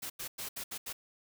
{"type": "noise bursts at uneven times", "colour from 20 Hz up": "white", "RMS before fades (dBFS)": -40, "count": 6, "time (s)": [[0.02, 0.1], [0.19, 0.28], [0.38, 0.49], [0.56, 0.64], [0.71, 0.78], [0.86, 0.93]], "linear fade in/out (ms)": 10, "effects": []}